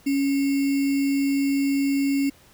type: tone with sample-and-hold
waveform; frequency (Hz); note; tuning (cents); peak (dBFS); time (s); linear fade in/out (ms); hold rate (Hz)
sine; 277.2; C#4; 0; -19; 0.06-2.3; 10; 2450
effects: pink hiss -54 dBFS RMS until 2.53 s